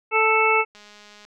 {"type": "harmonic tone", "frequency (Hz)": 440, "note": "A4", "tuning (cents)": 0, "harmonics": [1, 2, 3, 5, 6], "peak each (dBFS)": [-22, -22, -22, -22, -22], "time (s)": [0.11, 0.65], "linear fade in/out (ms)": 50}
{"type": "click train", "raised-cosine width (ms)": 0.2, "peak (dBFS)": -30, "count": 105, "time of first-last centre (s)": [0.75, 1.25], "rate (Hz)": 208}
{"effects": []}